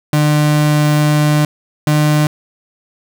35% pulse tone pair in turn, 149.8 / 150.66 Hz, D3 / D3, +35 / +45 cents, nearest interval unison, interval 10 cents, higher second, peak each -8 dBFS, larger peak neither, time 0.13-1.45 / 1.87-2.27 s, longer first, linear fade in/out 2 ms, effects none

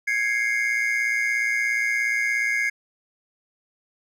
triangle tone cluster, 1658 / 2111 / 2228 Hz, G#6 / C7 / C#7, -3 / +15 / +8 cents, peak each -24 / -22 / -26 dBFS, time 0.07-2.7 s, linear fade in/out 10 ms, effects none

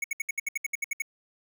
square tone bursts, 2217 Hz, C#7, in tune, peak -27 dBFS, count 12, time 0.02-1.021 s, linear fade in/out 5 ms, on 22 ms, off 67 ms, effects 11-bit

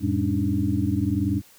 sine tone cluster, 89 / 110.3 / 200.9 / 279.8 / 300.1 Hz, F2 / A2 / G3 / C#4 / D4, +33 / +5 / +43 / +16 / +38 cents, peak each -27 dBFS, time 0-1.42 s, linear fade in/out 50 ms, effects white hiss -53 dBFS RMS until 1.58 s

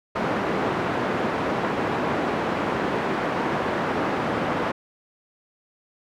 pink band-pass noise, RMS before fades -25 dBFS, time 0.15-4.72 s, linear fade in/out 10 ms, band 210 to 1500 Hz, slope 12 dB/octave, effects none

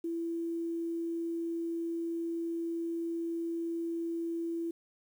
sine tone with quantisation, 334.6 Hz, E4, 26 cents sharp, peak -32 dBFS, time 0.04-4.71 s, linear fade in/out 5 ms, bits 10, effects none

